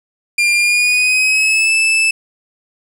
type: tone with pitch glide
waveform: 40% pulse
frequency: 2398 to 2630 Hz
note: D7 to E7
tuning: +36 to -5 cents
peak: -10 dBFS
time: 0.38-2.11 s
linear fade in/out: 5 ms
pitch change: +159 cents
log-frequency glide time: 0.57-1.71 s
effects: low-pass 12000 Hz 12 dB/octave + 7-bit